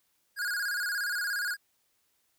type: tone with vibrato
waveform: square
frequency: 1540 Hz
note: G6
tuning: 31 cents flat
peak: -30 dBFS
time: 0.36-1.57 s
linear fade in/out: 50 ms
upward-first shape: square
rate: 17 Hz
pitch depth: 99 cents each way
effects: white hiss -73 dBFS RMS until 2.38 s